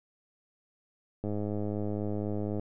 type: click train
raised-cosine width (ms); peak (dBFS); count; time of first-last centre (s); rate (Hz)
2; -21; 142; 1.24-2.596; 104
effects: none